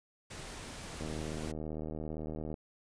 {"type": "noise", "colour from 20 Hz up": "pink", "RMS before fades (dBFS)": -45, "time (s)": [0.3, 1.52], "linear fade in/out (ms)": 10}
{"type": "click train", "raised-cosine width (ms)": 2, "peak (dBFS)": -27, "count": 120, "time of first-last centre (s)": [1.01, 2.542], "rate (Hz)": 77.7}
{"effects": ["resampled to 22050 Hz"]}